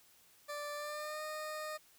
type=tone with pitch glide; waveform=20% pulse; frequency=587 to 615.1 Hz; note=D5 to D#5; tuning=-1 to -20 cents; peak=-35 dBFS; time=0.48-1.78 s; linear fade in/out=20 ms; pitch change=+81 cents; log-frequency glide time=0.75-1.22 s; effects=white hiss -65 dBFS RMS until 1.98 s